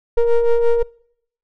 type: ring-modulated tone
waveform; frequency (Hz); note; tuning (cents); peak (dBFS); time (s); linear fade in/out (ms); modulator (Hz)
triangle; 233.1; A#3; 0; -5; 0.17-0.83; 10; 236
effects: noise-tail reverb RT60 0.7 s tail -25 dB re dry